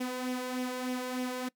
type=tone with flanger; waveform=sawtooth; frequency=252.4 Hz; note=B3; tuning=38 cents sharp; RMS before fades=-35 dBFS; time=0-1.49 s; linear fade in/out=10 ms; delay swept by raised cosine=0.33 to 2.13 ms; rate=3.3 Hz; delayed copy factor=+0.5; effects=noise-tail reverb RT60 0.1 s tail -21 dB re dry